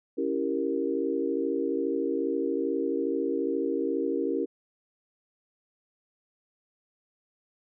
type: chord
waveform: sine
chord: C# diminished seventh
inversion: none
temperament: equal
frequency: 277.2 / 329.6 / 392 / 466.2 Hz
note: C#4 / E4 / G4 / Bb4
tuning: 0 / 0 / 0 / 0 cents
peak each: -31 dBFS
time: 0.17-4.46 s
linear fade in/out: 20 ms
effects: none